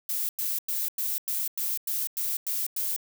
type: noise bursts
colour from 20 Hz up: violet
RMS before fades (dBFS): -29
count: 10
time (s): 0.09-2.963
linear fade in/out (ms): 2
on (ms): 200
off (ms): 97
effects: none